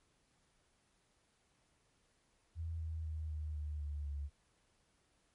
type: tone with pitch steps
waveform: sine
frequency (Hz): 82.1 / 80.22 / 78.39 / 76.6 / 74.85 / 73.14 / 71.47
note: E2 / E2 / D#2 / D#2 / D2 / D2 / D2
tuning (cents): -6 / -47 / +13 / -27 / +33 / -7 / -47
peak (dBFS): -38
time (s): 2.55-4.3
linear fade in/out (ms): 50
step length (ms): 250
effects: pink hiss -75 dBFS RMS until 5.34 s + MP3 48 kbps